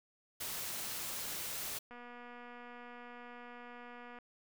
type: noise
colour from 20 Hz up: white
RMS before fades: -41 dBFS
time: 0.4-1.79 s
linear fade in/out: 10 ms
type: click train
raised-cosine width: 0.5 ms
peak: -37 dBFS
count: 552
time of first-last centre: 1.91-4.187 s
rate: 242 Hz
effects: none